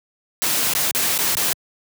white noise with dropouts, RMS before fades -20 dBFS, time 0.42-1.53 s, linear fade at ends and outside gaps 0 ms, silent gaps 0.736-0.751 / 0.911-0.949 / 1.178-1.188 / 1.351-1.369 s, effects high-pass 100 Hz 12 dB/octave

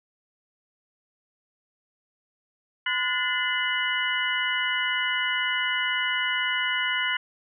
sine tone cluster, 1016 / 1452 / 1758 / 2046 / 2946 Hz, B5 / F#6 / A6 / C7 / F#7, +49 / -33 / -2 / -39 / -8 cents, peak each -33 / -29 / -32 / -28 / -29 dBFS, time 2.86-7.17 s, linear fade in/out 5 ms, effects none

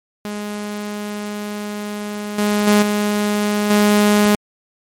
sawtooth tone with level steps, 207.8 Hz, G#3, 1 cent sharp, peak -20 / -11 / -6 / -12 / -7 dBFS, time 0.25-4.35 s, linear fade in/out 0 ms, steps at 2.38 / 2.67 / 2.82 / 3.7 s, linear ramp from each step 5 ms, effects MP3 64 kbps

